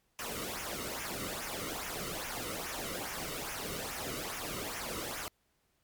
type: noise with flanger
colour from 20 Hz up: pink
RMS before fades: -39 dBFS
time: 0.19-5.28 s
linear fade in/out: 0 ms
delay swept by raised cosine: 0.23 to 1.23 ms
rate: 2.4 Hz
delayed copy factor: -0.7
effects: pink hiss -75 dBFS RMS until 5.83 s + MP3 96 kbps